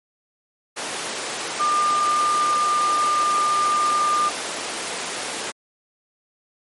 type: tone in noise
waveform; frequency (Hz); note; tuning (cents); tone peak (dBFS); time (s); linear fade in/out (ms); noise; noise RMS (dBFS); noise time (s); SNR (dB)
sine; 1201; D6; +38; -17; 1.59-4.3; 20; pink; -26; 0.76-5.52; +6
effects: high-pass 400 Hz 12 dB/octave + MP3 48 kbps